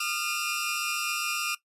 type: tone cluster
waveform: sawtooth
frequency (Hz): 1217 / 1385 / 2439 / 2673 / 2817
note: D#6 / F6 / D#7 / E7 / F7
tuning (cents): -39 / -15 / -35 / +23 / +14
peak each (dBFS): -31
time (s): 0-1.55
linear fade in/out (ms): 5
effects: noise-tail reverb RT60 0.1 s tail -17 dB re dry + resampled to 32000 Hz